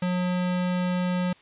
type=tone; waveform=square; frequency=180.3 Hz; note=F#3; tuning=45 cents flat; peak=-24 dBFS; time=0.02-1.33 s; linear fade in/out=5 ms; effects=white hiss -55 dBFS RMS until 1.41 s + resampled to 8000 Hz